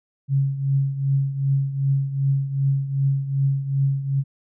sine tone with tremolo, 137.4 Hz, C#3, 15 cents flat, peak -15 dBFS, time 0.28-4.24 s, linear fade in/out 50 ms, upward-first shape triangle, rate 2.6 Hz, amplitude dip 75%, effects none

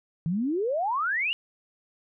sine exponential sweep, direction up, 155.2 to 2944 Hz, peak -24 dBFS, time 0.26-1.33 s, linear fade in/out 0 ms, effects none

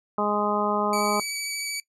harmonic tone, 207.7 Hz, G#3, in tune, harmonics 1 / 2 / 3 / 4 / 5 / 6, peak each -29 / -29 / -29 / -29 / -29 / -29 dBFS, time 0.18-1.2 s, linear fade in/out 2 ms
15% pulse tone with vibrato, 2284 Hz, D7, 49 cents flat, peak -22 dBFS, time 0.93-1.8 s, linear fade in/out 2 ms, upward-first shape sine, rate 13 Hz, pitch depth 13 cents each way
effects noise-tail reverb RT60 0.1 s tail -19 dB re dry + resampled to 32000 Hz

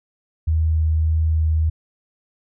sine tone with vibrato, 79.3 Hz, D#2, 33 cents sharp, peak -15 dBFS, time 0.47-1.7 s, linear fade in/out 10 ms, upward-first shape sine, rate 1.7 Hz, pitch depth 8 cents each way, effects none

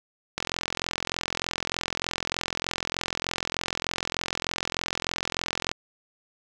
click train, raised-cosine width 0.2 ms, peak -9 dBFS, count 232, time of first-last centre 0.38-5.715 s, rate 43.3 Hz, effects none

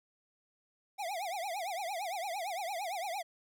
square tone with vibrato, 740 Hz, F#5, in tune, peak -36 dBFS, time 0.98-3.23 s, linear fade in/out 20 ms, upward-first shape triangle, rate 8.8 Hz, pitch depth 250 cents each way, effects none

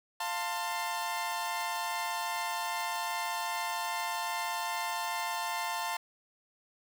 sawtooth chord, F major, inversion none, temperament equal with one note detuned, 698.5 / 893.3 / 1046.5 Hz, F5 / A5 / C6, 0 / +26 / 0 cents, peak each -35 / -31 / -34 dBFS, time 0.2-5.97 s, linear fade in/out 5 ms, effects none

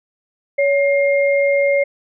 sine tone pair together, 562.3 / 2123 Hz, C#5 / C7, +25 / +25 cents, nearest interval octave + major seventh, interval 2300 cents, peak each -13 / -20 dBFS, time 0.58-1.84 s, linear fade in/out 10 ms, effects none

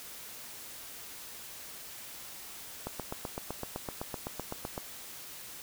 click train, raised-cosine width 1 ms, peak -21 dBFS, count 16, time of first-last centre 2.87-4.778 s, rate 7.86 Hz, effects white hiss -46 dBFS RMS until 5.62 s

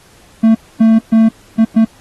triangle tone bursts at uneven times, 223.3 Hz, A3, 26 cents sharp, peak -3 dBFS, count 5, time 0.43-0.55 / 0.8-0.99 / 1.12-1.29 / 1.58-1.65 / 1.76-1.85 s, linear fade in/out 10 ms, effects pink hiss -46 dBFS RMS until 2 s + AAC 32 kbps

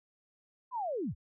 sine linear sweep, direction down, 1046.5 to 49 Hz, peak -32 dBFS, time 0.71-1.15 s, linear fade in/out 50 ms, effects none

